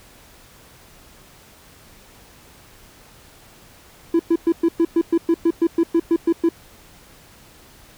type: tone bursts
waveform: triangle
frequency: 334.3 Hz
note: E4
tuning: 24 cents sharp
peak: -10 dBFS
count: 15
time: 4.14-6.49 s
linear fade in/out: 5 ms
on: 54 ms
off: 110 ms
effects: tanh soft clip ceiling -7 dBFS + pink hiss -48 dBFS RMS until 7.97 s